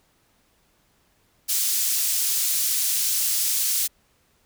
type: high-pass noise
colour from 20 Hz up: pink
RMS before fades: -23 dBFS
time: 1.48-3.88 s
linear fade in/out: 20 ms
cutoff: 6100 Hz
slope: 12 dB/octave
effects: pink hiss -64 dBFS RMS until 4.45 s

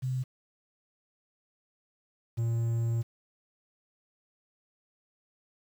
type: tone pair in turn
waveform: sine / triangle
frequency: 128.9 / 115.75 Hz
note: C3 / A#2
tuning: -26 / -12 cents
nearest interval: major second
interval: 186 cents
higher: first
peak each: -28 / -24 dBFS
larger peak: second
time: 0.02-0.24 / 2.37-3.03 s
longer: second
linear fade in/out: 20 ms
effects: 9-bit

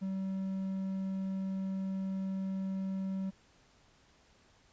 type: tone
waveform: triangle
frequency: 191.5 Hz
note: G3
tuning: 40 cents flat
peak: -31 dBFS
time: 0.01-3.31 s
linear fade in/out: 20 ms
effects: pink hiss -65 dBFS RMS until 4.72 s + resampled to 16000 Hz

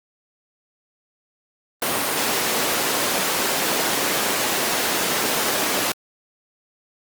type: high-pass noise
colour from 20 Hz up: pink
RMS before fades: -22 dBFS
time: 1.82-5.92 s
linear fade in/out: 2 ms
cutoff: 310 Hz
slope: 12 dB/octave
effects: Opus 32 kbps

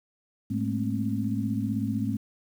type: tone cluster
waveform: sine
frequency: 107.9 / 208.7 / 224.4 / 267 Hz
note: A2 / G#3 / A3 / C4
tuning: -33 / +9 / +34 / +35 cents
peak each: -31 dBFS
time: 0.5-2.17 s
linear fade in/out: 10 ms
effects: 9-bit

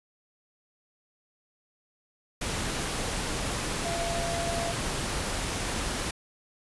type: tone in noise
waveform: sine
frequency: 680 Hz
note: F5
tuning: 46 cents flat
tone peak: -31 dBFS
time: 3.85-4.72 s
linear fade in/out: 5 ms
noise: pink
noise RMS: -31 dBFS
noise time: 2.41-6.11 s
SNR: -3 dB
effects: resampled to 24000 Hz

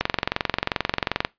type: click train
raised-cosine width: 0.3 ms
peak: -4 dBFS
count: 29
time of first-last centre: 0.01-1.249 s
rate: 22.6 Hz
effects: noise-tail reverb RT60 0.2 s tail -22 dB re dry + resampled to 11025 Hz

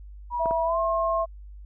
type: tone with pitch glide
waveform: sine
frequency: 965 to 1070.7 Hz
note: B5 to C6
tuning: -40 to +40 cents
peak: -25 dBFS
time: 0.3-1.26 s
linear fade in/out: 50 ms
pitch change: +180 cents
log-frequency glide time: 0.64-0.79 s
type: tone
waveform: sine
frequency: 662 Hz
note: E5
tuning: 7 cents sharp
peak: -24 dBFS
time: 0.39-1.26 s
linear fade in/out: 20 ms
type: clicks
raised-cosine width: 1 ms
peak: -18 dBFS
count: 2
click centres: 0.458 / 0.51 s
effects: added 50 Hz sine -40 dBFS peak until 1.65 s

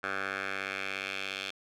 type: tone with band-pass filter sweep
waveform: 10% pulse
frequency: 97.1 Hz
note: G2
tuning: 16 cents flat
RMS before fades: -36 dBFS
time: 0.03-1.51 s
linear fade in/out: 10 ms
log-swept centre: 1500 to 3100 Hz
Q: 2.2
effects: none

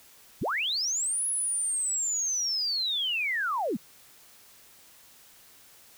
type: linear two-way sweep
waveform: sine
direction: up then down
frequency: 34 to 10548 to 159.5 Hz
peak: -26 dBFS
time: 0.41-3.77 s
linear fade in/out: 10 ms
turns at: 1.26 s
effects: white hiss -55 dBFS RMS until 5.97 s

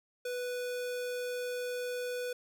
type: tone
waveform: square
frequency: 493.9 Hz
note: B4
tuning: in tune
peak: -35 dBFS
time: 0.25-2.33 s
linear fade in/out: 5 ms
effects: none

